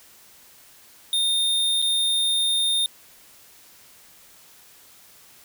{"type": "tone with dropouts", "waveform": "square", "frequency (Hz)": 3646, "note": "A#7", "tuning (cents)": -39, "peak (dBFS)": -20, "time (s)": [1.13, 2.86], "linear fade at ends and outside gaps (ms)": 1, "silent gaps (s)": [1.818, 1.824], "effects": ["white hiss -51 dBFS RMS until 5.44 s"]}